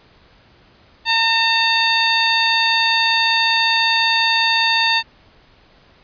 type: harmonic tone with a mistuned harmonic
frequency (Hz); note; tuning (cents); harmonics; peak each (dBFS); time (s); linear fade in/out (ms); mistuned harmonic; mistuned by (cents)
910; A#5; -42; 1 / 2 / 3 / 4 / 5; -20 / -20 / -20 / -20 / -20; 1.05-5.03; 50; 3; -29
effects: pink hiss -51 dBFS RMS until 6.03 s + resampled to 11025 Hz